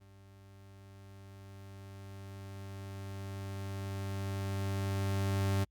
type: tone with level ramp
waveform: 40% pulse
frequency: 98 Hz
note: G2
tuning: in tune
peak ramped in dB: -55 to -27 dBFS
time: 0-5.65 s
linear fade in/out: 20 ms
effects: added 55 Hz sine -70 dBFS peak until 5.7 s + Opus 48 kbps